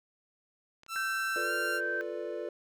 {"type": "clicks", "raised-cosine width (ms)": 0.2, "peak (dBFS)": -37, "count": 2, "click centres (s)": [0.834, 0.864]}
{"type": "tone with pitch glide", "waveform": "sawtooth", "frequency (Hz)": [1336, 1387.9], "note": ["E6", "F6"], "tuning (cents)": [23, -11], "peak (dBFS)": -31, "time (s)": [0.88, 1.81], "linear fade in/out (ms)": 50, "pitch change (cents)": 66, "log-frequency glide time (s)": [1.41, 1.52]}
{"type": "tone", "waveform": "sine", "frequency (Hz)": 1555, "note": "G6", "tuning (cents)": -14, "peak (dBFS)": -31, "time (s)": [0.96, 2.01], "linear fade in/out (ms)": 0}
{"type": "chord", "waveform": "triangle", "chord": "B half-diminished seventh", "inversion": "second", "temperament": "equal", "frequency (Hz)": [349.2, 440, 493.9, 587.3], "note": ["F4", "A4", "B4", "D5"], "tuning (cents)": [0, 0, 0, 0], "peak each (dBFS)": -38, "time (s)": [1.36, 2.49], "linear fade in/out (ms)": 2}
{"effects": []}